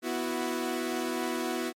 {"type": "chord", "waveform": "sawtooth", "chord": "B suspended fourth", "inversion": "none", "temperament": "equal with one note detuned", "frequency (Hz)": [246.9, 329.6, 368.5], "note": ["B3", "E4", "F#4"], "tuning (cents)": [0, 0, -7], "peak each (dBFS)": -30, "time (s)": [0.02, 1.73], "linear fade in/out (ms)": 50, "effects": ["MP3 64 kbps"]}